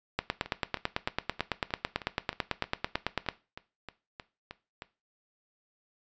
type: two click trains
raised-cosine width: 0.3 ms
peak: -11 / -24 dBFS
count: 29 / 15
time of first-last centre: 0.19-3.287 / 0.46-4.821 s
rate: 9.04 / 3.21 Hz
effects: noise-tail reverb RT60 0.3 s tail -17 dB re dry + resampled to 16000 Hz